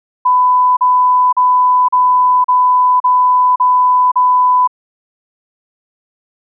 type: tone bursts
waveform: sine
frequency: 1000 Hz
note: B5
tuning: 21 cents sharp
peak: -7 dBFS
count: 8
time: 0.25-4.676 s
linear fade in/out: 10 ms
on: 520 ms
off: 38 ms
effects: none